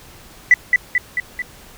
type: tone with echo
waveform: sine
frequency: 1981 Hz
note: B6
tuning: 5 cents sharp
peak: -4 dBFS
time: 0.51-0.54 s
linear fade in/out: 2 ms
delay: 220 ms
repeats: 4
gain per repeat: -4 dB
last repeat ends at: 1.42 s
effects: tanh soft clip ceiling -1 dBFS + pink hiss -43 dBFS RMS until 1.77 s